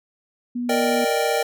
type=tone; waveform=sine; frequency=243.2 Hz; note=B3; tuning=26 cents flat; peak=-23 dBFS; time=0.55-1.05 s; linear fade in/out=10 ms
type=chord; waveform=square; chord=Eb major seventh; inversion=second; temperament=equal; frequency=466.2 / 587.3 / 622.3 / 784 Hz; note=Bb4 / D5 / Eb5 / G5; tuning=0 / 0 / 0 / 0 cents; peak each=-24 / -26 / -27 / -25 dBFS; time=0.69-1.43 s; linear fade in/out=5 ms
effects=none